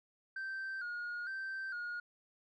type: tone with vibrato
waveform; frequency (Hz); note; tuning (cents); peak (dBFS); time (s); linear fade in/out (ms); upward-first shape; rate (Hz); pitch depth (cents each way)
sine; 1496; F#6; +19; -36; 0.36-2; 5; square; 1.1; 71
effects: tanh soft clip ceiling -37 dBFS